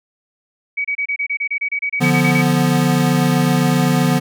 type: tone bursts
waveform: sine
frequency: 2267 Hz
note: C#7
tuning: 38 cents sharp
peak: -17 dBFS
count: 16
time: 0.77-2.422 s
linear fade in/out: 10 ms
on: 77 ms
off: 28 ms
type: chord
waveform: square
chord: B diminished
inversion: first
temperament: equal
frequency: 146.83 / 174.61 / 246.9 Hz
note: D3 / F3 / B3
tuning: 0 / 0 / 0 cents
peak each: -18 dBFS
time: 2-4.2 s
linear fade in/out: 20 ms
effects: none